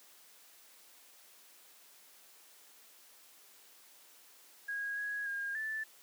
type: tone with pitch steps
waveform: sine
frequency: 1642 / 1662 / 1619 / 1756 Hz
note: G#6 / G#6 / G#6 / A6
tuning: -20 / +1 / -45 / -4 cents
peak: -35 dBFS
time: 4.68-5.84 s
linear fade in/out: 10 ms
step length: 290 ms
effects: white hiss -60 dBFS RMS until 6.02 s + high-pass 300 Hz 12 dB/octave